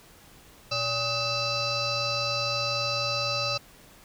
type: tone with frequency modulation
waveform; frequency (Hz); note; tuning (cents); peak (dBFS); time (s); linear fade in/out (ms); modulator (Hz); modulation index
sine; 2652; E7; +10; -25; 0.71-3.58; 10; 693; 3.8
effects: pink hiss -53 dBFS RMS until 4.04 s